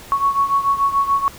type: beating tone pair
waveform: sine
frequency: 1108.7 / 1115.6 Hz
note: C#6 / C#6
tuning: 0 / +11 cents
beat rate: 6.9 Hz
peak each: -16 / -20 dBFS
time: 0.12-1.28 s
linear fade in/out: 0 ms
effects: pink hiss -39 dBFS RMS until 1.38 s